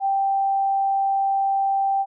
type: tone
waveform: sine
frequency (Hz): 784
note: G5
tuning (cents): 0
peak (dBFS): -18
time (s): 0-2.06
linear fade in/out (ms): 50
effects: none